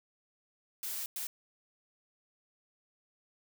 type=noise bursts at uneven times; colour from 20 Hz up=blue; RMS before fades=-38 dBFS; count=2; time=0.83-1.06 / 1.16-1.27 s; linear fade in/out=2 ms; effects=none